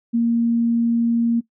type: tone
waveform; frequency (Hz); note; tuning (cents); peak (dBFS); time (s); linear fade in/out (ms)
sine; 233.1; A#3; 0; -15; 0.13-1.41; 20
effects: noise-tail reverb RT60 0.1 s tail -18 dB re dry